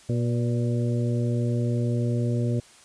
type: harmonic tone with a mistuned harmonic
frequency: 120 Hz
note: B2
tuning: 49 cents flat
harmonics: 1 / 2 / 3 / 4 / 5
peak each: -23 / -29 / -33 / -35 / -37 dBFS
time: 0.09-2.6 s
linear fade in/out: 5 ms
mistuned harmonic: 5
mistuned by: -34 cents
effects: white hiss -52 dBFS RMS until 2.84 s + resampled to 22050 Hz